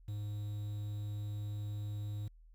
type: tone with quantisation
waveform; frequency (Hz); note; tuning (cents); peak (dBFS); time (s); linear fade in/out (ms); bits
triangle; 103.8; G#2; 0; -35; 0.08-2.28; 5; 10
effects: added 40 Hz sine -56 dBFS peak until 2.54 s